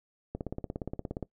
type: click train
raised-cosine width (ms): 2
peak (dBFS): -21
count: 16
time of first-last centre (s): 0.35-1.227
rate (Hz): 17.1
effects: noise-tail reverb RT60 0.1 s tail -20 dB re dry